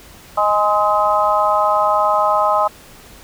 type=harmonic tone with a mistuned harmonic; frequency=207.7 Hz; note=G#3; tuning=in tune; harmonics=3 / 4 / 5 / 6; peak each=-18 / -18 / -18 / -18 dBFS; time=0.37-2.68 s; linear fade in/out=10 ms; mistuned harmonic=6; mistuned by=+29 cents; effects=pink hiss -42 dBFS RMS until 3.23 s